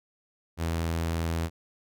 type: tone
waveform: sawtooth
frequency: 82.7 Hz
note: E2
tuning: 6 cents sharp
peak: -23 dBFS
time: 0.57-1.5 s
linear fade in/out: 50 ms
effects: none